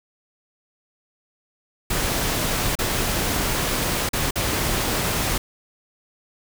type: noise with dropouts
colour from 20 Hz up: pink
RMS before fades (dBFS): -23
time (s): 1.9-5.38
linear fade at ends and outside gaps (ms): 5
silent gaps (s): 2.754-2.788 / 4.091-4.132 / 4.309-4.356
effects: none